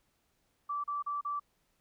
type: tone bursts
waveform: sine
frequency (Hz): 1162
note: D6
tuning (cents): -19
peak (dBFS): -32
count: 4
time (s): 0.69-1.398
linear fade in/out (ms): 10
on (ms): 150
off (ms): 36
effects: pink hiss -75 dBFS RMS until 1.8 s